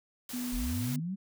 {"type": "noise", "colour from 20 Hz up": "white", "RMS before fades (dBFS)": -42, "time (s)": [0.29, 0.96], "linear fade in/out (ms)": 2}
{"type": "tone", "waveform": "sine", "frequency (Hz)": 246.9, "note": "B3", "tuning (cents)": 0, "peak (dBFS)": -33, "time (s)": [0.33, 1], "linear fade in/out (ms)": 10}
{"type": "linear sweep", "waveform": "sine", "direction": "up", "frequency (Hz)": [30.63, 200], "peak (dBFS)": -32, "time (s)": [0.52, 1.16], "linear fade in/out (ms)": 20}
{"effects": []}